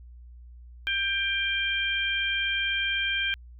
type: harmonic tone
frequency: 792 Hz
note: G5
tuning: 18 cents sharp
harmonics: 2 / 3 / 4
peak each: -29 / -29 / -29 dBFS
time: 0.87-3.34 s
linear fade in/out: 0 ms
effects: added 60 Hz sine -44 dBFS peak until 3.59 s